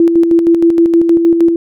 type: tone with tremolo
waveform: sine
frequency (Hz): 335.8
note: E4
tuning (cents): +32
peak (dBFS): -4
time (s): 0-1.56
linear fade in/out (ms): 2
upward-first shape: square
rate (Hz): 6.4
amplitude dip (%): 45
effects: none